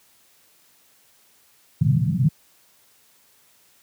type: band-pass noise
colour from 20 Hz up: pink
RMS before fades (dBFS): -19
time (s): 1.81-2.29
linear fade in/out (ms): 2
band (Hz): 110 to 180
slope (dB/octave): 48
effects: white hiss -58 dBFS RMS until 3.82 s + high-pass 60 Hz 12 dB/octave